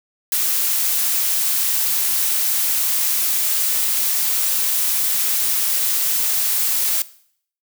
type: noise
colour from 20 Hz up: blue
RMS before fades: -19 dBFS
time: 0.32-7.02 s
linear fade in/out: 2 ms
effects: noise-tail reverb RT60 0.6 s tail -18 dB re dry